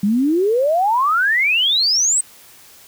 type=exponential sweep; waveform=sine; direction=up; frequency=193.5 to 8350 Hz; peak=-13 dBFS; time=0.03-2.21 s; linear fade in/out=5 ms; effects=white hiss -45 dBFS RMS until 2.87 s